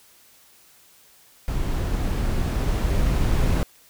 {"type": "noise with level ramp", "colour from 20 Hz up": "brown", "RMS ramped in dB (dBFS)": [-25, -19], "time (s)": [1.48, 3.63], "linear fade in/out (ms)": 0, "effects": ["white hiss -54 dBFS RMS until 3.89 s"]}